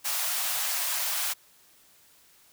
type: high-pass noise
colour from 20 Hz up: white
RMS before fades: -29 dBFS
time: 0.04-1.34 s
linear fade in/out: 20 ms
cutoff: 600 Hz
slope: 48 dB/octave
effects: white hiss -59 dBFS RMS until 2.52 s